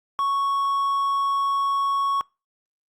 triangle tone, 1108.7 Hz, C#6, in tune, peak -18 dBFS, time 0.19-2.21 s, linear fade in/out 0 ms, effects noise-tail reverb RT60 0.3 s tail -26 dB re dry + Opus 48 kbps

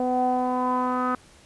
sawtooth tone with low-pass filter sweep, 251.6 Hz, B3, 32 cents sharp, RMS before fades -24 dBFS, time 0-1.15 s, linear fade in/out 2 ms, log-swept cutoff 660 to 1300 Hz, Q 6.4, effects pink hiss -53 dBFS RMS until 1.45 s + resampled to 24000 Hz

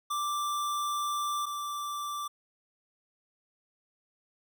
square tone pair in turn, 1176 / 1171.6 Hz, D6 / D6, +2 / -5 cents, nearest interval unison, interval 7 cents, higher first, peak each -30 / -34 dBFS, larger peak first, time 0.1-1.46 / 1.46-2.28 s, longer first, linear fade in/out 10 ms, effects none

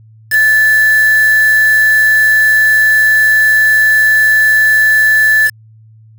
sine tone with quantisation, 1744 Hz, A6, 16 cents flat, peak -6 dBFS, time 0.3-5.51 s, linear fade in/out 50 ms, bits 3, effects added 110 Hz sine -38 dBFS peak until 6.18 s

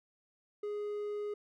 triangle tone, 415.3 Hz, G#4, in tune, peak -33 dBFS, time 0.63-1.34 s, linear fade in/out 5 ms, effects none

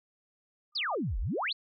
sine tone with exponential growth, 1209 Hz, D6, 50 cents sharp, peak -34 dBFS, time 0.72-0.95 s, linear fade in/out 5 ms, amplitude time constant 50 ms
sine exponential two-way sweep, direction down then up, 5300 to 36.64 to 4774 Hz, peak -29 dBFS, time 0.75-1.53 s, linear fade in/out 10 ms, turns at 1.19 s
effects none

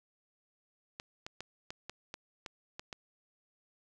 clicks, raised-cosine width 0.2 ms, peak -24 dBFS, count 9, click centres 0.999 / 1.265 / 1.406 / 1.705 / 1.896 / 2.141 / 2.462 / 2.795 / 2.928 s, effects none

